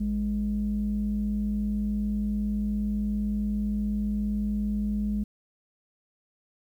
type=tone pair together; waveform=sine; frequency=55.01 / 207.7 Hz; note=A1 / G#3; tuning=0 / 0 cents; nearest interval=octave + major seventh; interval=2300 cents; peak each=-30 / -25 dBFS; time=0-5.24 s; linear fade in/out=10 ms; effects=tanh soft clip ceiling -19 dBFS + 10-bit